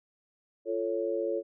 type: chord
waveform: sine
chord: F augmented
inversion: none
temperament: equal with one note detuned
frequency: 345.2 / 440 / 554.4 Hz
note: F4 / A4 / C#5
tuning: -20 / 0 / 0 cents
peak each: -33 / -32 / -32 dBFS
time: 0.65-1.43 s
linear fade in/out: 50 ms
effects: none